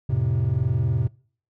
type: chord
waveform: triangle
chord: F major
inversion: none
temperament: equal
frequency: 87.31 / 110 / 130.81 Hz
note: F2 / A2 / C3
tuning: 0 / 0 / 0 cents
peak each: -25 / -21 / -20 dBFS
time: 0.09-1.08 s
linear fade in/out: 10 ms
effects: noise-tail reverb RT60 0.5 s tail -25 dB re dry + tanh soft clip ceiling -10 dBFS